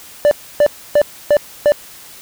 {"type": "tone bursts", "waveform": "triangle", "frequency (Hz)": 587.3, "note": "D5", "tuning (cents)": 0, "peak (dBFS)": -5, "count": 5, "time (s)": [0.25, 1.72], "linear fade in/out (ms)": 0, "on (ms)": 62, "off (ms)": 290, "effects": ["white hiss -38 dBFS RMS until 2.21 s"]}